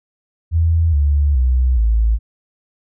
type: tone with pitch steps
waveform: sine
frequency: 82.41 / 72.16 / 63.18 / 55.32 Hz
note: E2 / D2 / B1 / A1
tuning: 0 / -30 / +40 / +10 cents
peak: -11 dBFS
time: 0.51-2.19 s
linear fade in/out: 50 ms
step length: 420 ms
effects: none